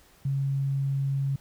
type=tone; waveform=sine; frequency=137.4 Hz; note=C#3; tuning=15 cents flat; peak=-24 dBFS; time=0.25-1.36 s; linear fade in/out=5 ms; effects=pink hiss -58 dBFS RMS until 1.4 s